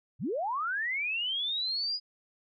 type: linear sweep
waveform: sine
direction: up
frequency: 87.31 to 4978 Hz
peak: -29 dBFS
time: 0.19-2 s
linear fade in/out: 50 ms
effects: none